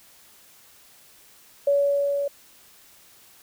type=tone with level ramp; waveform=sine; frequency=566 Hz; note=C#5; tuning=36 cents sharp; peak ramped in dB=-16 to -23 dBFS; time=1.67-2.28 s; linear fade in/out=5 ms; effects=white hiss -53 dBFS RMS until 3.42 s